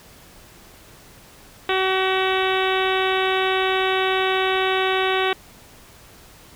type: harmonic tone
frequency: 378.4 Hz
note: F#4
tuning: 39 cents sharp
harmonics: 1 / 2 / 3 / 4 / 5 / 6 / 7 / 8 / 9 / 10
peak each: -22 / -25 / -27 / -28 / -29 / -30 / -30 / -31 / -32 / -32 dBFS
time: 1.69-5.33 s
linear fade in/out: 2 ms
effects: pink hiss -47 dBFS RMS until 6.55 s